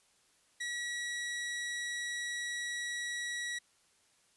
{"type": "tone", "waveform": "sawtooth", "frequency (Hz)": 1925, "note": "B6", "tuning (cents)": -45, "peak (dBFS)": -32, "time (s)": [0.6, 3.59], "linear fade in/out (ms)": 10, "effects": ["white hiss -69 dBFS RMS until 4.36 s", "resampled to 24000 Hz"]}